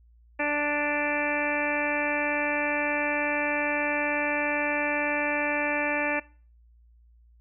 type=harmonic tone with a mistuned harmonic; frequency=293.7 Hz; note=D4; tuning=in tune; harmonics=1 / 2 / 3 / 4 / 5 / 6 / 7 / 8 / 9; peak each=-32 / -30 / -33 / -39 / -38 / -31 / -38 / -32 / -37 dBFS; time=0.39-6.2 s; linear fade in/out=10 ms; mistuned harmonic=9; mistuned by=+18 cents; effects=noise-tail reverb RT60 0.4 s tail -21 dB re dry + added 58 Hz sine -54 dBFS peak until 7.4 s